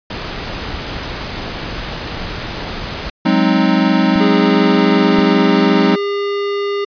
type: noise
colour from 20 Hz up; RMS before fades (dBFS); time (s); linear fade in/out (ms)
pink; -24; 0.1-3.1; 5
type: chord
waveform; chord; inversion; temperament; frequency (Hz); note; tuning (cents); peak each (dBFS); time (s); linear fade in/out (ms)
square; Ab dominant seventh; third; equal; 185 / 207.7 / 261.6 / 311.1; Gb3 / Ab3 / C4 / Eb4; 0 / 0 / 0 / 0; -17; 3.25-5.96; 10
type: clicks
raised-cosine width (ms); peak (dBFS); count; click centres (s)
5; -15; 2; 4.159 / 5.187
type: tone with pitch glide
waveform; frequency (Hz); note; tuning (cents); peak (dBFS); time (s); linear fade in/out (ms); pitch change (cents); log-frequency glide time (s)
square; 410 to 403.9; G#4 to G#4; -22 to -48; -17; 4.2-6.85; 10; -26; 4.32-5.51
effects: resampled to 11025 Hz